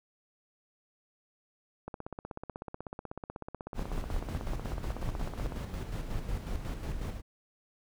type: click train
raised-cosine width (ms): 1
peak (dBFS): -25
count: 60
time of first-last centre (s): 1.88-5.522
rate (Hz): 16.2
type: noise with tremolo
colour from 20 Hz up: brown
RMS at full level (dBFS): -34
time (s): 3.74-7.22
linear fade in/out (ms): 50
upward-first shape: square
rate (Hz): 5.5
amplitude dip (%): 45
effects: none